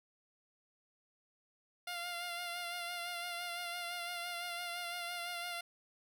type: tone with vibrato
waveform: 10% pulse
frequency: 698.5 Hz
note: F5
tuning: in tune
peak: -31 dBFS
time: 1.87-5.61 s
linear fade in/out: 5 ms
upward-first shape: sine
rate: 5.9 Hz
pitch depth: 28 cents each way
effects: none